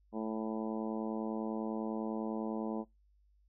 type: harmonic tone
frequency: 110 Hz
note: A2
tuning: in tune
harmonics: 2 / 3 / 4 / 5 / 6 / 7 / 8 / 9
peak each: -37 / -41 / -43 / -45 / -47 / -48 / -49 / -50 dBFS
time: 0.12-2.85 s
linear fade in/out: 50 ms
effects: noise-tail reverb RT60 0.2 s tail -26 dB re dry + added 50 Hz sine -65 dBFS peak until 3.48 s